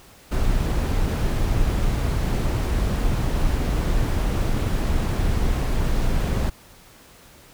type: noise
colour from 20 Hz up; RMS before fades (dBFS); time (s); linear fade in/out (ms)
brown; -21; 0.31-6.5; 10
effects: pink hiss -49 dBFS RMS until 7.53 s